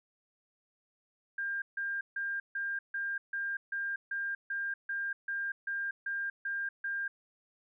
sine tone bursts, 1600 Hz, G6, 35 cents sharp, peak -32 dBFS, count 15, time 1.38-7.08 s, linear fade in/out 5 ms, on 240 ms, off 150 ms, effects none

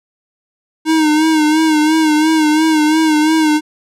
square tone with vibrato, 311.1 Hz, D#4, in tune, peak -10 dBFS, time 0.85-3.61 s, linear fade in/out 50 ms, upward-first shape sine, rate 2.9 Hz, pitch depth 51 cents each way, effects low-pass 10000 Hz 12 dB/octave

